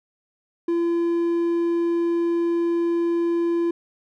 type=tone; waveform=triangle; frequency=340 Hz; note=F4; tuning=46 cents flat; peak=-17 dBFS; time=0.68-3.71 s; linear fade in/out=5 ms; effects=none